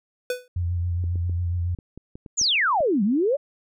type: tone with exponential decay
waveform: square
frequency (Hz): 497.7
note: B4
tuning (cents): +13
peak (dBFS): -21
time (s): 0.3-0.48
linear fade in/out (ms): 2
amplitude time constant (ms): 39
type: tone with vibrato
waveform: sine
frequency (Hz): 87.31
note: F2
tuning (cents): 0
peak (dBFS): -22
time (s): 0.56-1.75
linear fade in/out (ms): 5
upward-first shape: sine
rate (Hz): 7.3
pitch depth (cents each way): 34
type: clicks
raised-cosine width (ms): 3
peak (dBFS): -26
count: 9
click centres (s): 1.04 / 1.157 / 1.296 / 1.788 / 1.976 / 2.155 / 2.262 / 2.414 / 2.806
type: exponential two-way sweep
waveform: sine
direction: down then up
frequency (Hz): 7370 to 187.8 to 603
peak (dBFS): -18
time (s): 2.37-3.37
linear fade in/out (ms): 20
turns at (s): 3.03
effects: none